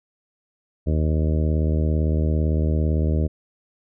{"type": "harmonic tone", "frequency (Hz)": 77.78, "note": "D#2", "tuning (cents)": 0, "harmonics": [1, 2, 3, 4, 5, 6, 7, 8], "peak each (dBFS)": [-19, -25, -29, -31, -33, -35, -36, -37], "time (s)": [0.86, 3.28], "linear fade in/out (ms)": 20, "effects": []}